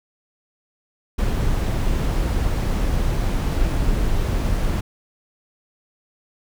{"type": "noise", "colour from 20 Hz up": "brown", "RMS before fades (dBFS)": -20, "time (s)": [1.18, 4.81], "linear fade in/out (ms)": 10, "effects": []}